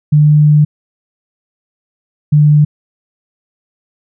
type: tone pair in turn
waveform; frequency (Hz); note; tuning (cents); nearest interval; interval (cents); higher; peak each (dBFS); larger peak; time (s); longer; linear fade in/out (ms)
sine; 149.8 / 149.02; D3 / D3; +35 / +26; unison; 9; first; -4; neither; 0.12-0.65 / 2.32-2.65; first; 10
effects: none